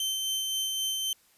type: tone with tremolo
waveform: sawtooth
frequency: 3098 Hz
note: G7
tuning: 21 cents flat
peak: -24 dBFS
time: 0-1.13 s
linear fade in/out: 2 ms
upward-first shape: sine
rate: 3.8 Hz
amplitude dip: 25%
effects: white hiss -63 dBFS RMS until 1.37 s + resampled to 32000 Hz